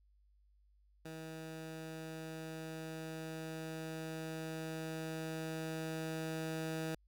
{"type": "tone with level ramp", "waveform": "15% pulse", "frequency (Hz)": 160, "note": "D#3", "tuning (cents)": 49, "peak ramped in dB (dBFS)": [-39, -31], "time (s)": [1.05, 6.95], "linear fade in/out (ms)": 5, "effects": ["added 50 Hz sine -66 dBFS peak until 7.07 s"]}